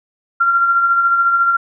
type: tone with tremolo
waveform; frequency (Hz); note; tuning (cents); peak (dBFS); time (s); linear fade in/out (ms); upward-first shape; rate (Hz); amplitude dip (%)
sine; 1378; F6; -24; -9; 0.4-1.57; 10; sine; 14; 40
effects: none